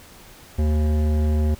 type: tone with hard clipping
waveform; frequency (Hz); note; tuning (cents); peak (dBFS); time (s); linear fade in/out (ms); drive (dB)
triangle; 76.1; D#2; -38; -19; 0.58-1.55; 10; 18
effects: pink hiss -46 dBFS RMS until 1.59 s